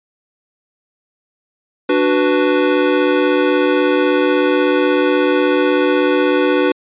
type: chord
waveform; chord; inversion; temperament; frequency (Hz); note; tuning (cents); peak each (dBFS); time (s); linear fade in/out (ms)
square; B minor; first; equal; 293.7 / 370 / 493.9; D4 / F#4 / B4; 0 / 0 / 0; -17; 1.89-6.72; 5
effects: resampled to 8000 Hz